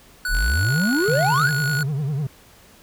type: tone with pitch glide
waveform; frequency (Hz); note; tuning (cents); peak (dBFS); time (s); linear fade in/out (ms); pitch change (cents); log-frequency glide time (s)
square; 1480 to 1454.6; F#6 to F#6; 0 to -30; -23; 0.25-1.83; 2; -30; 0.53-0.73
type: exponential sweep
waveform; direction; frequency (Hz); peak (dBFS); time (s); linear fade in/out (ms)
triangle; up; 32 to 1752; -16; 0.28-1.51; 50
type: click train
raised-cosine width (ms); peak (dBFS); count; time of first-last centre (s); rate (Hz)
0.2; -17; 79; 0.35-1.808; 53.5
type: tone with vibrato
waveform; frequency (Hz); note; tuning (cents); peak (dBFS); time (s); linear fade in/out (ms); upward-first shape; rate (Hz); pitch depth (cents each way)
triangle; 143.8; D3; -36; -19; 1.08-2.27; 5; triangle; 10; 180
effects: pink hiss -50 dBFS RMS until 2.82 s